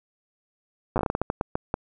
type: slowing click train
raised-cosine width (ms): 1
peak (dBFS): -10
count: 14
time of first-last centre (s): 0.96-1.741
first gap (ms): 8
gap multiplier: 1.3
effects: none